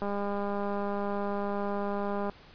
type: click train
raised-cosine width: 1 ms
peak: -20 dBFS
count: 461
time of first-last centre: 0.02-2.297 s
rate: 202 Hz
effects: pink hiss -54 dBFS RMS until 2.54 s + resampled to 11025 Hz